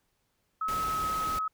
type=tone with pitch glide; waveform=sine; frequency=1287 to 1278.8 Hz; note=E6 to D#6; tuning=-42 to +47 cents; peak=-28 dBFS; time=0.61-1.48 s; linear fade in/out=5 ms; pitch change=-11 cents; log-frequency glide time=0.92-1.01 s
type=noise; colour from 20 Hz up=pink; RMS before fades=-39 dBFS; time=0.68-1.39 s; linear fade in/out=5 ms
effects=pink hiss -75 dBFS RMS until 1.53 s